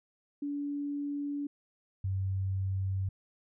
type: tone pair in turn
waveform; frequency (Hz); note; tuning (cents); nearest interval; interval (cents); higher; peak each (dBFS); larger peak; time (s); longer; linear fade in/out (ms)
sine; 287.1 / 95.81; D4 / G2; -39 / -39; octave + perfect fifth; 1900; first; -32 / -29; second; 0.42-1.47 / 2.04-3.09; neither; 5
effects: none